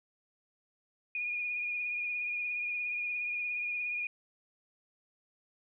sine tone with vibrato, 2444 Hz, D#7, 32 cents flat, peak -32 dBFS, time 1.15-4.07 s, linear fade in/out 2 ms, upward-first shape sine, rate 17 Hz, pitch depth 24 cents each way, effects none

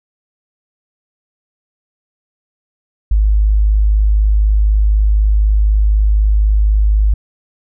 sine tone, 52 Hz, G#1, 3 cents sharp, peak -8 dBFS, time 3.11-7.14 s, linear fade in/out 5 ms, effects none

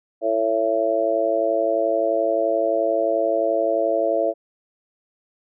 harmonic tone, 111.5 Hz, A2, 23 cents sharp, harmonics 3 / 4 / 5 / 6, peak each -27 / -26 / -22 / -21 dBFS, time 0.21-4.34 s, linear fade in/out 50 ms, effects none

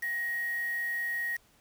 sine tone with quantisation, 1885 Hz, A#6, 19 cents sharp, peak -30 dBFS, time 0.02-1.37 s, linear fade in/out 10 ms, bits 7, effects pink hiss -64 dBFS RMS until 1.6 s

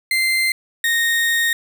35% pulse tone pair in turn, 2082 / 1854.9 Hz, C7 / A#6, -9 / -9 cents, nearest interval major second, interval 200 cents, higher first, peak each -14 dBFS, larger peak neither, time 0.11-0.52 / 0.84-1.53 s, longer second, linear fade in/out 2 ms, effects none

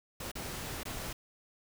pink noise with dropouts, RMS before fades -40 dBFS, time 0.2-1.13 s, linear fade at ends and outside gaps 5 ms, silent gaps 0.316-0.353 / 0.833-0.853 s, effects none

